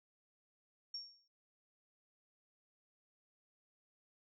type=tone with exponential decay; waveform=sine; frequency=5520 Hz; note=F8; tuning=21 cents flat; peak=-39 dBFS; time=0.94-1.28 s; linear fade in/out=5 ms; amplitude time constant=72 ms; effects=none